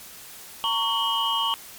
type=tone cluster; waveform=sine; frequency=916 / 1118 / 2913 / 3152 Hz; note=A#5 / C#6 / F#7 / G7; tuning=-31 / +14 / -28 / +9 cents; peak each=-27 dBFS; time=0.64-1.54 s; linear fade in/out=0 ms; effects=white hiss -43 dBFS RMS until 1.78 s + MP3 96 kbps